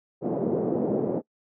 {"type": "band-pass noise", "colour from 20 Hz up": "white", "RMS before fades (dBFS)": -26, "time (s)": [0.21, 1.22], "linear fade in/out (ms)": 50, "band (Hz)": [160, 490], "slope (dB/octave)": 24, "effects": ["noise-tail reverb RT60 0.1 s tail -22 dB re dry"]}